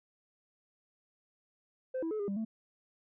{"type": "tone with pitch steps", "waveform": "sine", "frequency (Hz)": [517, 326.5, 429.9, 405.1, 198.6, 221.8], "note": ["C5", "E4", "A4", "G#4", "G3", "A3"], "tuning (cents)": [-21, -17, -40, -43, 23, 14], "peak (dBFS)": -30, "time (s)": [1.94, 2.45], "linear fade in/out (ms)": 10, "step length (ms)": 85, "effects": ["tanh soft clip ceiling -31 dBFS"]}